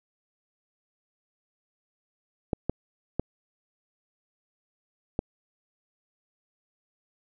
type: clicks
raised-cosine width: 2 ms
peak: -12 dBFS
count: 4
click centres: 2.532 / 2.696 / 3.196 / 5.191 s
effects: none